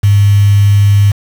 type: tone with quantisation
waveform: sine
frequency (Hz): 101.4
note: G#2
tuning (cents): -41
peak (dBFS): -4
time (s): 0.03-1.12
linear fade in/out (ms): 10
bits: 4
effects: none